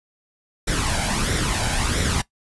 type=noise with flanger; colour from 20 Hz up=pink; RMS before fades=-22 dBFS; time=0.67-2.22 s; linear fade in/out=10 ms; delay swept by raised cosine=0.53 to 1.32 ms; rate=1.5 Hz; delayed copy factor=+0.55; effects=noise-tail reverb RT60 0.1 s tail -18 dB re dry + resampled to 24000 Hz